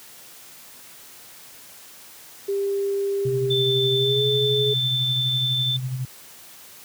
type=tone with pitch glide; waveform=sine; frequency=397.2 to 420.6 Hz; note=G4 to G#4; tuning=+23 to +22 cents; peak=-21 dBFS; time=2.48-4.74 s; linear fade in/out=10 ms; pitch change=+99 cents; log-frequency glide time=3.95-4.24 s
type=tone with tremolo; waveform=sine; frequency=128.6 Hz; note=C3; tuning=30 cents flat; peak=-22 dBFS; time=3.25-6.05 s; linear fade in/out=2 ms; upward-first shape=sine; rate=12 Hz; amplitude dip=50%
type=tone; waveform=sine; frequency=3542 Hz; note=A7; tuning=11 cents sharp; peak=-21 dBFS; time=3.5-5.77 s; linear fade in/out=10 ms
effects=white hiss -45 dBFS RMS until 6.84 s + high-pass 80 Hz 12 dB/octave